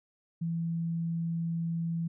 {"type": "tone", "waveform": "sine", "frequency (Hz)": 166.7, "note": "E3", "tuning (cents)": 20, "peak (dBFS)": -29, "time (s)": [0.41, 2.08], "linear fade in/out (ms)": 10, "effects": []}